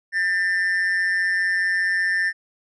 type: tone with amplitude modulation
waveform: triangle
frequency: 1794 Hz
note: A6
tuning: 33 cents sharp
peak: -14 dBFS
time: 0.12-2.33 s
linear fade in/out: 50 ms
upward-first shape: sine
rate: 185 Hz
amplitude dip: 65%
effects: resampled to 22050 Hz